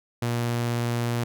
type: tone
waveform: sawtooth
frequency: 118.9 Hz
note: A#2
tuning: 35 cents sharp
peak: -20 dBFS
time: 0.22-1.24 s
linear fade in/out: 5 ms
effects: none